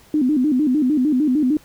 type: tone with vibrato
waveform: sine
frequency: 277.2 Hz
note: C#4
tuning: in tune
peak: -14 dBFS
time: 0.14-1.57 s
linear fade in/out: 2 ms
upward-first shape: square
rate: 6.6 Hz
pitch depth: 160 cents each way
effects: pink hiss -50 dBFS RMS until 1.64 s